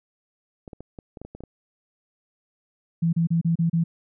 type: clicks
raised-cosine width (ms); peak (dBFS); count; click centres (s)
2; -25; 10; 0.678 / 0.732 / 0.806 / 0.988 / 1.172 / 1.216 / 1.25 / 1.35 / 1.406 / 1.437
type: tone bursts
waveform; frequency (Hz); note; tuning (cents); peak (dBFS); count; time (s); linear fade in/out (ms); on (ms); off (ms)
sine; 166.7; E3; +20; -18; 6; 3.02-3.84; 10; 110; 32
effects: none